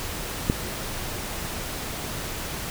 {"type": "click", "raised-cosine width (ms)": 3, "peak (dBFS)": -7, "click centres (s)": 0.499, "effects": ["pink hiss -32 dBFS RMS until 2.7 s"]}